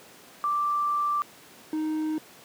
sine / triangle tone pair in turn, 1174.7 / 311.1 Hz, D6 / D#4, 0 / 0 cents, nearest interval octave + major seventh, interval 2300 cents, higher first, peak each -23 dBFS, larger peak neither, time 0.44-1.22 / 1.73-2.18 s, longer first, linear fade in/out 0 ms, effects pink hiss -50 dBFS RMS until 2.44 s + high-pass 200 Hz 12 dB/octave

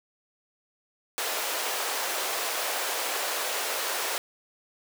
pink high-pass noise, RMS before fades -30 dBFS, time 1.18-4.18 s, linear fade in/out 0 ms, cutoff 470 Hz, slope 24 dB/octave, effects none

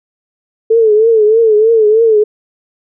sine tone with vibrato, 440 Hz, A4, in tune, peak -5 dBFS, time 0.7-2.24 s, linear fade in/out 10 ms, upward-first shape triangle, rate 3.2 Hz, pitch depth 99 cents each way, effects none

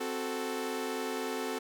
sawtooth chord, F# diminished, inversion second, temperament equal, 261.6 / 370 / 440 Hz, C4 / F#4 / A4, 0 / 0 / 0 cents, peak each -34 / -35 / -32 dBFS, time 0-1.59 s, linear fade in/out 10 ms, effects none

